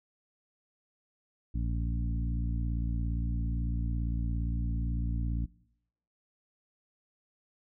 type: harmonic tone with a mistuned harmonic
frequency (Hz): 57.7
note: A#1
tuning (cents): -17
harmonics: 1 / 2 / 3 / 4 / 5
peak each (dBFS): -30 / -36 / -40 / -42 / -44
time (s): 1.54-5.46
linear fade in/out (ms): 10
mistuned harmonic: 1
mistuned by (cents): +23
effects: noise-tail reverb RT60 0.8 s tail -22 dB re dry